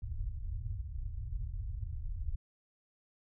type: low-pass noise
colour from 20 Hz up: pink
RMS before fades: -38 dBFS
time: 0.02-2.36 s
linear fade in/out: 5 ms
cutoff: 110 Hz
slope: 48 dB/octave
effects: none